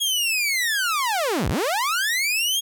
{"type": "linear two-way sweep", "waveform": "sawtooth", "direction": "down then up", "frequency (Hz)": [3322, 36.71, 3322], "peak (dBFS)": -17, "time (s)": [0, 2.61], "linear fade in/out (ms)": 20, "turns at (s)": 1.49, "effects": []}